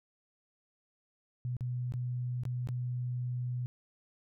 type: tone with dropouts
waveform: sine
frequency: 123.8 Hz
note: B2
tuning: 5 cents sharp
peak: -32 dBFS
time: 1.45-3.66 s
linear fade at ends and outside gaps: 0 ms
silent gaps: 1.567-1.608 / 1.922-1.938 / 2.435-2.453 / 2.673-2.688 s
effects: none